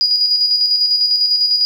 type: tone with tremolo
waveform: sine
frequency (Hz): 4896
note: D#8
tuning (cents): -29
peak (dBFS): -10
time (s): 0.01-1.65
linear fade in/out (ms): 0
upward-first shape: square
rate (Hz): 10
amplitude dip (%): 40
effects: 7-bit